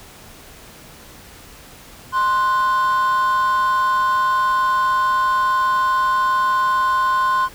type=tone pair together; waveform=triangle; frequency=1046.5 / 1480 Hz; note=C6 / F#6; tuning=0 / 0 cents; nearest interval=tritone; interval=600 cents; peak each=-12 / -20 dBFS; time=2.12-7.49 s; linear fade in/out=50 ms; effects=tanh soft clip ceiling -11 dBFS + pink hiss -42 dBFS RMS until 7.54 s